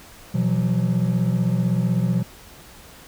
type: chord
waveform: triangle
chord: B suspended fourth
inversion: none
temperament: equal with one note detuned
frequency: 123.47 / 169.15 / 185 Hz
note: B2 / E3 / F#3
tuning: 0 / +45 / 0 cents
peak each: -20 dBFS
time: 0.34-2.23 s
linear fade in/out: 10 ms
effects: tanh soft clip ceiling -8 dBFS + pink hiss -45 dBFS RMS until 3.07 s